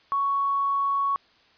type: tone with tanh clipping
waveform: triangle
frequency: 1113 Hz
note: C#6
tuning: 7 cents sharp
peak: -21 dBFS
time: 0.12-1.16 s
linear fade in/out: 0 ms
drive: 2 dB
effects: white hiss -59 dBFS RMS until 1.57 s + resampled to 11025 Hz